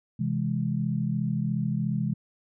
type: chord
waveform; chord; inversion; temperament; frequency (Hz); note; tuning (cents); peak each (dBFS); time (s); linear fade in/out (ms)
sine; C augmented; none; equal; 130.81 / 164.81 / 207.7; C3 / E3 / G#3; 0 / 0 / 0; -29; 0.19-2.14; 10
effects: none